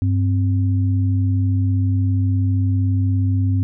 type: tone pair together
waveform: sine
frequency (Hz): 97.99 / 261.6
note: G2 / C4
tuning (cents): 0 / 0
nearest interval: octave + perfect fourth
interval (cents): 1700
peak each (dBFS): -15 / -24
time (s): 0.02-3.63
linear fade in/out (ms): 0
effects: none